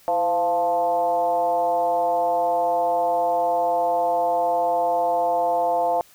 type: tone with frequency modulation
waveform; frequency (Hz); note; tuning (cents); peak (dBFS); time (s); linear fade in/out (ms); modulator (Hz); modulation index
sine; 695; F5; -9; -18; 0.08-6.01; 0; 183; 1
effects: white hiss -53 dBFS RMS until 6.14 s